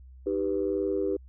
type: chord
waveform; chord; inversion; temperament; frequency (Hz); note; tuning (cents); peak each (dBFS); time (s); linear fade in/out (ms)
sine; Eb augmented; none; equal; 311.1 / 392 / 493.9; Eb4 / G4 / B4; 0 / 0 / 0; -31 / -27 / -31; 0.26-1.17; 10
effects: tanh soft clip ceiling -16 dBFS + added 64 Hz sine -46 dBFS peak until 1.28 s